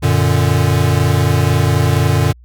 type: chord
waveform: square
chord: Gb augmented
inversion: none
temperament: equal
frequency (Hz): 92.5 / 116.54 / 146.83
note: Gb2 / Bb2 / D3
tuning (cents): 0 / 0 / 0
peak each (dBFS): -16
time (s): 0.02-2.33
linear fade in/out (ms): 20
effects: added 60 Hz sine -39 dBFS peak until 2.44 s